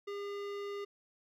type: tone with hard clipping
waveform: sine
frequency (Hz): 404.4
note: G#4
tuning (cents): -46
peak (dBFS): -40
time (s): 0.07-0.85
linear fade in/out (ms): 10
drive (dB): 17
effects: none